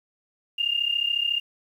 sine tone pair together, 2797 / 2831 Hz, F7 / F7, +2 / +23 cents, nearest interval unison, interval 21 cents, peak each -25 dBFS, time 0.58-1.4 s, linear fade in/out 10 ms, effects 9-bit

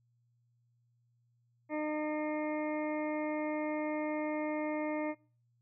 harmonic tone, 304.2 Hz, D#4, 39 cents flat, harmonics 1 / 2 / 3 / 4 / 6 / 7 / 8, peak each -35 / -37 / -42 / -49 / -49 / -45 / -55 dBFS, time 1.69-5.15 s, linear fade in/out 50 ms, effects noise-tail reverb RT60 0.4 s tail -23 dB re dry + added 119 Hz sine -70 dBFS peak until 5.61 s

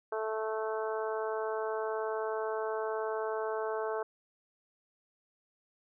harmonic tone, 219 Hz, A3, 8 cents flat, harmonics 2 / 3 / 4 / 5 / 6 / 7, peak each -34 / -38 / -40 / -42 / -44 / -45 dBFS, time 0.12-4.03 s, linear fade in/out 5 ms, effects none

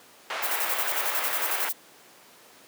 white band-pass noise, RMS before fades -32 dBFS, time 0.3-1.69 s, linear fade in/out 2 ms, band 560 to 2000 Hz, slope 12 dB/octave
violet noise with tremolo, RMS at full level -27 dBFS, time 0.42-1.73 s, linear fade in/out 20 ms, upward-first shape square, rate 11 Hz, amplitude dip 55%
effects pink hiss -52 dBFS RMS until 2.67 s + high-pass 300 Hz 12 dB/octave

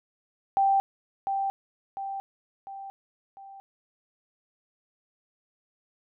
sine tone with echo, 784 Hz, G5, in tune, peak -19 dBFS, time 0.57-0.8 s, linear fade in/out 0 ms, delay 700 ms, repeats 4, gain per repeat -6 dB, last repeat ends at 3.6 s, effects none

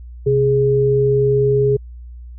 sine tone pair together, 131.03 / 415.2 Hz, C3 / G#4, +3 / 0 cents, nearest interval octave + minor sixth, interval 1997 cents, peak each -17 / -13 dBFS, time 0.26-1.77 s, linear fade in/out 10 ms, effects added 60 Hz sine -32 dBFS peak until 2.38 s

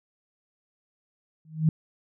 sine tone with exponential growth, 157.6 Hz, D#3, 23 cents sharp, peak -14 dBFS, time 1.45-1.69 s, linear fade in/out 2 ms, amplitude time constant 51 ms, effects none

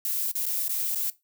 violet noise with dropouts, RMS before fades -28 dBFS, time 0.05-1.1 s, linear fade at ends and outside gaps 1 ms, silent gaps 0.315-0.353 / 0.456-0.464 / 0.681-0.694 / 0.948-0.957 s, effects noise-tail reverb RT60 0.2 s tail -17 dB re dry

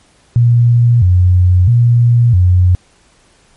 sine tone with vibrato, 103.83 Hz, G#2, in tune, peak -5 dBFS, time 0.36-2.75 s, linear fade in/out 0 ms, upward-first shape square, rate 0.76 Hz, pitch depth 240 cents each way, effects pink hiss -50 dBFS RMS until 3.56 s + MP3 48 kbps

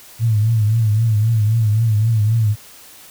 sine tone with vibrato, 110 Hz, A2, in tune, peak -12 dBFS, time 0.19-2.56 s, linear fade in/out 50 ms, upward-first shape triangle, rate 3.8 Hz, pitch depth 110 cents each way, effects white hiss -42 dBFS RMS until 3.1 s

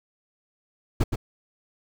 brown noise with echo, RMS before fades -19 dBFS, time 1-1.04 s, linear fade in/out 10 ms, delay 120 ms, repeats 1, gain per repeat -6 dB, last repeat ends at 1.16 s, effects none

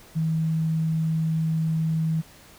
sine tone, 160.2 Hz, E3, 49 cents flat, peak -21 dBFS, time 0.15-2.22 s, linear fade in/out 20 ms, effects pink hiss -50 dBFS RMS until 2.58 s

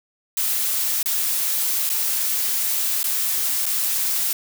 blue noise with dropouts, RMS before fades -22 dBFS, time 0.37-4.33 s, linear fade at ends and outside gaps 2 ms, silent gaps 1.029-1.058 / 1.893-1.899 / 3.031-3.041 / 3.657-3.663 s, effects none

